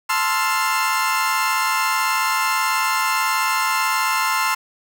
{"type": "chord", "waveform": "30% pulse", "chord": "F major seventh", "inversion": "first", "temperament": "equal", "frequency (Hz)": [880, 1046.5, 1318.5, 1396.9], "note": ["A5", "C6", "E6", "F6"], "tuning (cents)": [0, 0, 0, 0], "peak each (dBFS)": [-22, -18, -23, -23], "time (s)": [0.09, 4.55], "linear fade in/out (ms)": 10, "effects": []}